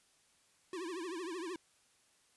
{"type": "tone with vibrato", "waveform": "square", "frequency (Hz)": 349.4, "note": "F4", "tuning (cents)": 1, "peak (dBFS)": -40, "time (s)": [0.73, 1.56], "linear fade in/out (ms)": 2, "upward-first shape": "triangle", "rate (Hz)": 13, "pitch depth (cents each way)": 190, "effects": ["white hiss -70 dBFS RMS until 2.36 s", "resampled to 24000 Hz"]}